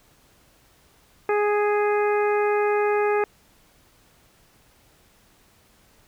harmonic tone, 415.3 Hz, G#4, in tune, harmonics 1 / 2 / 3 / 4 / 5 / 6, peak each -20 / -26 / -30 / -32 / -34 / -36 dBFS, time 1.29-3.24 s, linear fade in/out 2 ms, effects pink hiss -58 dBFS RMS until 6.07 s

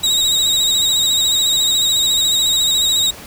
30% pulse tone with vibrato, 3799 Hz, A#7, 32 cents sharp, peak -10 dBFS, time 0.03-3.11 s, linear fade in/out 10 ms, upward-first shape sine, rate 14 Hz, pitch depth 48 cents each way, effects pink hiss -35 dBFS RMS until 3.26 s

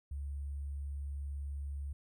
sine tone with sample-and-hold, 70.5 Hz, C#2, 30 cents sharp, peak -37 dBFS, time 0.11-1.93 s, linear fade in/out 5 ms, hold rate 8820 Hz, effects none

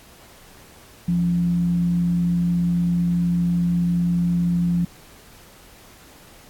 sine tone with frequency modulation, 173.9 Hz, F3, 7 cents flat, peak -17 dBFS, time 1.08-4.85 s, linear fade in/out 5 ms, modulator 105 Hz, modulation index 0.22, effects pink hiss -48 dBFS RMS until 6.49 s + AAC 64 kbps

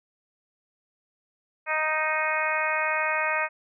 harmonic tone, 311.1 Hz, D#4, in tune, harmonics 2 / 3 / 4 / 5 / 6 / 7 / 8, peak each -31 / -31 / -31 / -31 / -31 / -31 / -31 dBFS, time 1.66-3.49 s, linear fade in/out 50 ms, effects none

